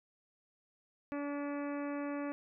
harmonic tone with a mistuned harmonic, 287.3 Hz, D4, 38 cents flat, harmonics 1 / 2 / 3 / 4 / 5 / 6 / 7 / 8 / 9, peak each -37 / -42 / -50 / -48 / -53 / -53 / -56 / -56 / -58 dBFS, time 1.12-2.32 s, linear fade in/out 0 ms, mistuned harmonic 7, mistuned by -16 cents, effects none

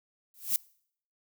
violet noise with exponential growth, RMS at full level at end -22 dBFS, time 0.34-0.56 s, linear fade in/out 1 ms, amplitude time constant 46 ms, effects noise-tail reverb RT60 0.6 s tail -24 dB re dry

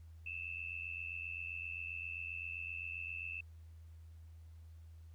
sine tone with amplitude modulation, 2632 Hz, E7, 3 cents flat, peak -37 dBFS, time 0.26-3.41 s, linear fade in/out 5 ms, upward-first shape sine, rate 87.6 Hz, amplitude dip 90%, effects added 81 Hz sine -52 dBFS peak until 5.14 s + pink hiss -75 dBFS RMS until 5.14 s

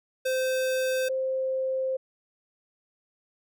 square / sine tone pair in turn, 518 / 524.6 Hz, C5 / C5, -17 / +4 cents, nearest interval unison, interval 21 cents, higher second, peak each -25 dBFS, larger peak neither, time 0.25-1.09 / 1.09-1.97 s, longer second, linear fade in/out 10 ms, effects none

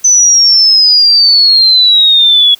sine exponential sweep, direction down, 6080 to 3353 Hz, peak -3 dBFS, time 0.04-2.55 s, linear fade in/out 10 ms, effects white hiss -41 dBFS RMS until 2.59 s

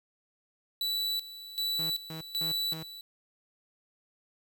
45% pulse tone with tremolo, 3951 Hz, B7, in tune, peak -29 dBFS, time 0.81-3.01 s, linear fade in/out 2 ms, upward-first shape square, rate 1.3 Hz, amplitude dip 80%
sawtooth tone bursts, 160 Hz, D#3, 49 cents sharp, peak -35 dBFS, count 4, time 1.79-2.83 s, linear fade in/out 2 ms, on 110 ms, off 200 ms
effects 11-bit

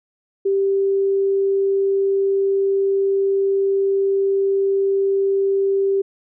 sine tone, 392 Hz, G4, in tune, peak -15 dBFS, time 0.45-6.02 s, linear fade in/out 10 ms, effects none

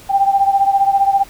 sine beating tone pair, 786 / 801 Hz, G5 / G5, +4 / +37 cents, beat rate 15 Hz, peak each -12 / -16 dBFS, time 0.09-1.24 s, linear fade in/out 20 ms, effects pink hiss -41 dBFS RMS until 1.29 s

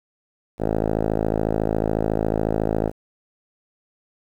5% pulse tone with low-pass filter, 54 Hz, A1, 32 cents flat, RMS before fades -22 dBFS, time 0.58-2.92 s, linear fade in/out 50 ms, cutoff 710 Hz, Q 1.1, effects 8-bit

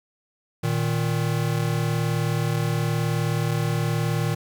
square tone pair together, 116.54 / 155.56 Hz, A#2 / D#3, 0 / 0 cents, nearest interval perfect fourth, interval 500 cents, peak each -25 dBFS, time 0.63-4.35 s, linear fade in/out 10 ms, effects 9-bit

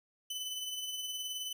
sawtooth tone with tremolo, 3013 Hz, F#7, 31 cents sharp, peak -32 dBFS, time 0.3-1.53 s, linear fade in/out 5 ms, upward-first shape triangle, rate 19 Hz, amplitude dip 45%, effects none

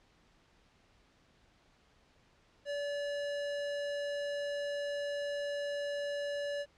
square tone, 575 Hz, D5, 37 cents flat, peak -35 dBFS, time 2.65-6.66 s, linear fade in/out 50 ms, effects pink hiss -67 dBFS RMS until 6.77 s + low-pass 5000 Hz 12 dB/octave

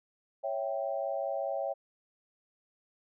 sine chord, C# diminished, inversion none, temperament equal, 554.4 / 659.3 / 784 Hz, C#5 / E5 / G5, 0 / 0 / 0 cents, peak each -34 / -35 / -37 dBFS, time 0.43-1.74 s, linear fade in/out 20 ms, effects none

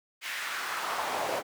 brown noise with high-pass filter sweep, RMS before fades -33 dBFS, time 0.21-1.43 s, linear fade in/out 50 ms, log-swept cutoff 2200 to 560 Hz, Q 1.8, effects none

